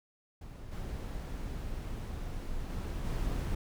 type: noise with level steps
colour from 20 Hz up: brown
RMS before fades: -45 / -38 / -36 / -33 dBFS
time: 0.41-3.55 s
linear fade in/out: 5 ms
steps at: 0.71 / 2.69 / 3.04 s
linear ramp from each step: 20 ms
effects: none